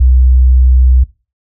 sine tone, 63.4 Hz, B1, 46 cents sharp, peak -4 dBFS, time 0-1.04 s, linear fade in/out 10 ms, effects noise-tail reverb RT60 0.3 s tail -19 dB re dry

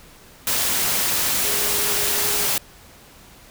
sine tone in noise, 412.2 Hz, G#4, 13 cents flat, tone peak -32 dBFS, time 1.44-2.46 s, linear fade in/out 2 ms, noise white, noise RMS -21 dBFS, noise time 0.47-2.58 s, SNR -14 dB, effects pink hiss -47 dBFS RMS until 3.5 s

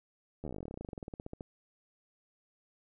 slowing click train, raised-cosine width 2 ms, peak -28 dBFS, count 29, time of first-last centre 0.44-1.408 s, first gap 12 ms, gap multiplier 1.07, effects none

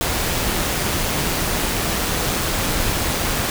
pink noise with amplitude modulation, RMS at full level -20 dBFS, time 0.01-3.5 s, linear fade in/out 0 ms, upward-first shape sine, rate 172 Hz, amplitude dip 25%, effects none

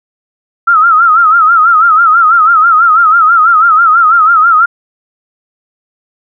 sine tone with vibrato, 1318.5 Hz, E6, in tune, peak -3 dBFS, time 0.67-4.66 s, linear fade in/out 10 ms, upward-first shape sine, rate 6.1 Hz, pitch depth 110 cents each way, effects none

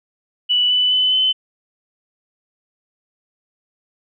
sine tone with pitch steps, 2960 / 2987 / 3015 / 3043 Hz, F#7 / F#7 / F#7 / F#7, 0 / +16 / +32 / +48 cents, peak -13 dBFS, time 0.49-1.33 s, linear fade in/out 20 ms, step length 210 ms, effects none

